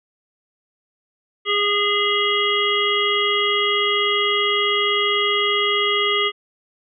harmonic tone, 410.5 Hz, G#4, 20 cents flat, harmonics 1 / 3 / 5 / 7 / 8, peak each -23 / -23 / -23 / -23 / -23 dBFS, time 1.45-6.32 s, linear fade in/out 50 ms, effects none

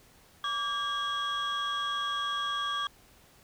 sine tone cluster, 1157 / 1614 / 3310 Hz, D6 / G#6 / G#7, -26 / -50 / -6 cents, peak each -30 / -35 / -32 dBFS, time 0.44-2.87 s, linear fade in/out 2 ms, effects tanh soft clip ceiling -25 dBFS + pink hiss -59 dBFS RMS until 3.43 s

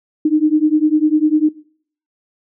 sine beating tone pair, 301.9 / 311.9 Hz, D4 / D#4, +48 / +4 cents, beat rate 10 Hz, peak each -14 dBFS, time 0.25-1.49 s, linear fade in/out 5 ms, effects noise-tail reverb RT60 0.6 s tail -22 dB re dry

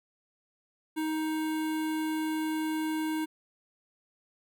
square tone with notch filter, 313.5 Hz, D#4, 13 cents sharp, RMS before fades -31 dBFS, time 0.96-3.26 s, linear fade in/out 20 ms, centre 5400 Hz, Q 1.4, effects none

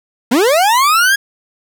40% pulse linear sweep, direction up, 215.9 to 1664 Hz, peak -8 dBFS, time 0.31-1.16 s, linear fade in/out 10 ms, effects none

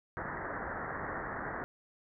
white low-pass noise, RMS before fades -39 dBFS, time 0.17-1.64 s, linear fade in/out 0 ms, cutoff 1900 Hz, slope 96 dB/octave, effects none

